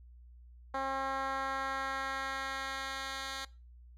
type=tone with band-pass filter sweep; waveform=10% pulse; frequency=268.9 Hz; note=C4; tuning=47 cents sharp; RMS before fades=-37 dBFS; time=0.74-3.45 s; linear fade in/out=5 ms; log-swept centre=870 to 3600 Hz; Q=0.98; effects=noise-tail reverb RT60 0.3 s tail -21 dB re dry + added 60 Hz sine -52 dBFS peak until 3.97 s